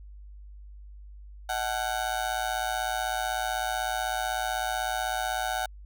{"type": "tone with amplitude modulation", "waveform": "30% pulse", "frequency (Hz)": 747, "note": "F#5", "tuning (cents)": 16, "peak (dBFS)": -21, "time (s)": [1.49, 5.66], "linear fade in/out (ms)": 5, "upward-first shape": "sine", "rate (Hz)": 116, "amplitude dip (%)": 90, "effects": ["added 50 Hz sine -43 dBFS peak until 5.85 s"]}